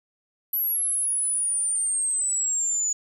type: exponential sweep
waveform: sine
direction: down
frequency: 11840 to 6870 Hz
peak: -22 dBFS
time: 0.53-2.93 s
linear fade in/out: 5 ms
effects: 9-bit